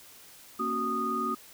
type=tone cluster; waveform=sine; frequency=233.2 / 273.1 / 371.6 / 1236 Hz; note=A#3 / C#4 / F#4 / D#6; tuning=+1 / -26 / +7 / -12 cents; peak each=-35 / -37 / -36 / -29 dBFS; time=0.59-1.35 s; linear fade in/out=10 ms; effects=white hiss -52 dBFS RMS until 1.53 s